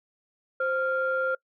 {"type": "tone pair together", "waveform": "sine", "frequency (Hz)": [523.3, 1392.2], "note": ["C5", "F6"], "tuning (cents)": [0, -6], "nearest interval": "octave + perfect fourth", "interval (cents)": 1694, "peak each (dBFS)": -26, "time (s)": [0.6, 1.35], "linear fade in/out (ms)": 5, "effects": ["noise-tail reverb RT60 0.1 s tail -24 dB re dry", "tanh soft clip ceiling -16 dBFS"]}